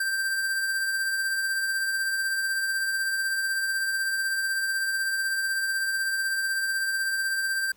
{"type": "tone with tremolo", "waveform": "square", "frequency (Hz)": 1571, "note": "G6", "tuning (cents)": 3, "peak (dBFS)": -24, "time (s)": [0, 7.72], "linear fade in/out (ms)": 5, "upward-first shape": "triangle", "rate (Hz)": 16, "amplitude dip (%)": 35, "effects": ["pink hiss -61 dBFS RMS until 7.76 s"]}